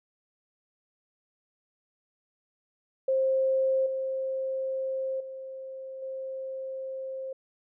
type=tone with level steps; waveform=sine; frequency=529 Hz; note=C5; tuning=19 cents sharp; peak=-22 / -28 / -37 / -33 dBFS; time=3.08-7.33 s; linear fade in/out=5 ms; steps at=3.86 / 5.2 / 6.02 s; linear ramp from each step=5 ms; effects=none